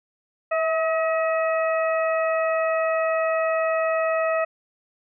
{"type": "harmonic tone with a mistuned harmonic", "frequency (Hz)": 638, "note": "D#5", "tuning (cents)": 43, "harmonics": [1, 2, 3, 4], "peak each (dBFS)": [-21, -27, -31, -33], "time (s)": [0.51, 4.45], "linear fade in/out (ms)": 10, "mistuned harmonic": 1, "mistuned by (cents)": 26, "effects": []}